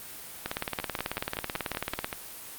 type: two click trains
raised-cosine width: 0.3 ms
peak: -13 / -16 dBFS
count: 30 / 8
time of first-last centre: 0.46-2.045 / 0.8-2.128 s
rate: 18.3 / 5.27 Hz
effects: white hiss -43 dBFS RMS until 2.58 s + Opus 32 kbps